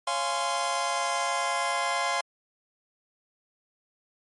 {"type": "chord", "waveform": "sawtooth", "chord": "Db major seventh", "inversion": "none", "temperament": "just", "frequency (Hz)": [554.4, 693, 831.5, 1039.4], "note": ["Db5", "F5", "Ab5", "C6"], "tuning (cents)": [0, -14, 2, -12], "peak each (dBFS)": [-31, -27, -29, -25], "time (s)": [0.07, 2.21], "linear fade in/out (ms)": 5, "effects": ["MP3 48 kbps"]}